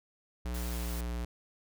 square tone with pitch glide, 60.4 to 59.4 Hz, B1 to A#1, -38 to +33 cents, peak -34 dBFS, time 0.45-1.25 s, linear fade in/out 5 ms, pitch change -29 cents, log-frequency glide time 0.56-0.85 s
white high-pass noise, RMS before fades -45 dBFS, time 0.54-1.01 s, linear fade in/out 5 ms, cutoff 720 Hz, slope 96 dB/octave
effects none

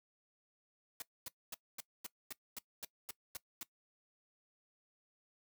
white noise bursts, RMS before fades -44 dBFS, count 11, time 1-3.631 s, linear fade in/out 2 ms, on 21 ms, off 240 ms, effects noise-tail reverb RT60 0.1 s tail -20 dB re dry

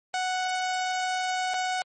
sawtooth tone with dropouts, 740 Hz, F#5, in tune, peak -22 dBFS, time 0.14-1.82 s, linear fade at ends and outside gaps 1 ms, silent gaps 1.537-1.541 s, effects MP3 32 kbps

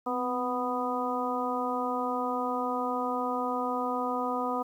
harmonic tone with a mistuned harmonic, 247.6 Hz, B3, 5 cents sharp, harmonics 1 / 2 / 3 / 4 / 5, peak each -34 / -34 / -34 / -34 / -34 dBFS, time 0.06-4.63 s, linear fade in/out 10 ms, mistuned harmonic 1, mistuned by +46 cents, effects 10-bit

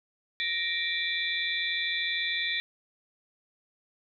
sine tone cluster, 1871 / 2341 / 3457 / 3630 / 3968 Hz, A#6 / D7 / A7 / A#7 / B7, +6 / -6 / -31 / -47 / +7 cents, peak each -33 / -32 / -34 / -36 / -36 dBFS, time 0.4-2.6 s, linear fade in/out 0 ms, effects none

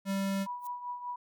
square tone, 195.4 Hz, G3, 5 cents flat, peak -30 dBFS, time 0.05-0.47 s, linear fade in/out 50 ms
sine tone with tremolo, 978 Hz, B5, 17 cents flat, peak -33 dBFS, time 0.46-1.16 s, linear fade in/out 5 ms, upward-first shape triangle, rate 5.1 Hz, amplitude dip 70%
violet noise with exponential growth, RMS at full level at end -44 dBFS, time 0.58-0.67 s, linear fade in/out 2 ms, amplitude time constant 18 ms
effects none

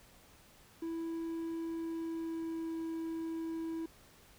triangle tone with pitch glide, 329.6 to 326.6 Hz, E4 to E4, 0 to -16 cents, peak -34 dBFS, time 0.82-3.86 s, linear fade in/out 5 ms, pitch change -16 cents, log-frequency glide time 1.64-2.78 s, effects pink hiss -61 dBFS RMS until 4.38 s

